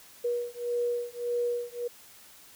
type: beating tone pair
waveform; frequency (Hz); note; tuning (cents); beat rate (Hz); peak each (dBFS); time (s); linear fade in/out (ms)
sine; 480.1 / 481.8; B4 / B4; -49 / -43; 1.7; -31; 0.24-1.88; 10
effects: white hiss -53 dBFS RMS until 2.55 s